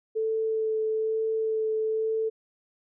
sine tone with vibrato, 440 Hz, A4, in tune, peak -24 dBFS, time 0.15-2.3 s, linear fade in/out 20 ms, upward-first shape sine, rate 1.1 Hz, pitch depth 11 cents each way, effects none

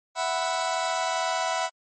sawtooth chord, E suspended second, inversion none, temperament just, 659.3 / 741.7 / 988.9 Hz, E5 / F#5 / B5, 0 / +4 / +2 cents, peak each -25 dBFS, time 0.15-1.7 s, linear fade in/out 50 ms, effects MP3 32 kbps

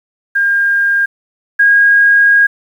sine tone pair in turn, 1609 / 1634.3 Hz, G6 / G#6, +45 / -28 cents, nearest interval unison, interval 27 cents, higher second, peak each -9 / -5 dBFS, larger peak second, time 0.35-1.06 / 1.59-2.47 s, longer second, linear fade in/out 10 ms, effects 7-bit

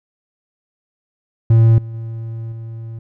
triangle tone with level steps, 113.6 Hz, A#2, 44 cents flat, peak -5 / -24 / -22 / -25 dBFS, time 1.5-2.99 s, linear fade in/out 5 ms, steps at 1.78 / 1.94 / 2.52 s, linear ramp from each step 2 ms, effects none

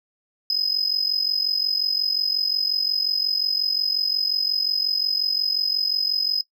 triangle tone with amplitude modulation, 5050 Hz, D#8, 25 cents sharp, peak -14 dBFS, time 0.5-6.41 s, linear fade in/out 2 ms, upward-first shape sine, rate 45.6 Hz, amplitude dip 90%, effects noise-tail reverb RT60 0.1 s tail -20 dB re dry + tanh soft clip ceiling -14 dBFS

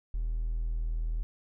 triangle tone with hard clipping, 40.43 Hz, E1, 33 cents flat, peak -28 dBFS, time 0.14-1.23 s, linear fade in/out 0 ms, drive 2 dB, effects none

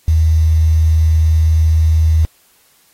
sine tone with quantisation, 79.7 Hz, D#2, 42 cents sharp, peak -8 dBFS, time 0.08-2.25 s, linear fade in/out 0 ms, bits 6, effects white hiss -53 dBFS RMS until 2.93 s + AAC 48 kbps

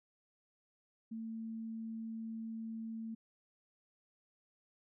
sine tone, 224.4 Hz, A3, 34 cents sharp, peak -40 dBFS, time 1.11-3.15 s, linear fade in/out 10 ms, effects none

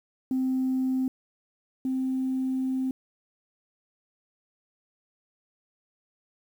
sine tone pair in turn, 260 / 261 Hz, C4 / C4, -11 / -4 cents, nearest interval unison, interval 7 cents, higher second, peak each -22 / -24 dBFS, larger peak first, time 0.31-1.08 / 1.85-2.91 s, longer second, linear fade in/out 2 ms, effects tanh soft clip ceiling -20 dBFS + 9-bit

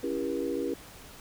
sine chord, C# diminished seventh, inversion none, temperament just, 277.2 / 332.6 / 399.1 / 479 Hz, C#4 / E4 / G4 / Bb4, 0 / +16 / +31 / +47 cents, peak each -34 dBFS, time 0.03-0.74 s, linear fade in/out 5 ms, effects pink hiss -49 dBFS RMS until 1.2 s

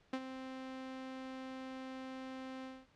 sawtooth tone with ADSR envelope, 261.6 Hz, C4, in tune, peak -30 dBFS, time 0.13-2.87 s, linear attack 5 ms, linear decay 56 ms, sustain -10 dB, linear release 230 ms, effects pink hiss -69 dBFS RMS until 2.95 s + low-pass 4000 Hz 12 dB/octave

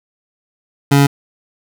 25% pulse tone, 140.7 Hz, C#3, 26 cents sharp, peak -4 dBFS, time 0.91-1.07 s, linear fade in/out 10 ms, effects none

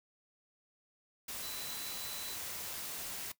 sine tone in noise, 4000 Hz, B7, 21 cents sharp, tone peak -47 dBFS, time 1.42-2.36 s, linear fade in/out 5 ms, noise white, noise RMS -42 dBFS, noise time 1.28-3.32 s, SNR -8 dB, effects noise-tail reverb RT60 0.1 s tail -18 dB re dry

